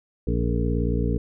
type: harmonic tone with a mistuned harmonic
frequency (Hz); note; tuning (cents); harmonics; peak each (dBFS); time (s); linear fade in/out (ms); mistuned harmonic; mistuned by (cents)
58.27; A#1; 0; 1 / 2 / 3 / 4 / 5 / 7 / 8; -24 / -27 / -29 / -30 / -31 / -32 / -33; 0.27-1.18; 5; 7; +43
effects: none